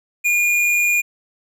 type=tone with tanh clipping; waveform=sine; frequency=2427 Hz; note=D#7; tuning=44 cents flat; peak=-16 dBFS; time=0.24-1.02 s; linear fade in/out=20 ms; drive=14 dB; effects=none